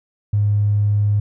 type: tone with tanh clipping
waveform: triangle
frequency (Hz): 103.4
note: G#2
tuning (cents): -7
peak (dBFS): -13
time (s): 0.33-1.2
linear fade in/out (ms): 5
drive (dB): 2
effects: none